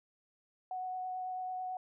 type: tone with vibrato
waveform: sine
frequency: 740 Hz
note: F#5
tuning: in tune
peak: -36 dBFS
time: 0.71-1.77 s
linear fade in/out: 2 ms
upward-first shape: triangle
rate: 9.1 Hz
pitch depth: 12 cents each way
effects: none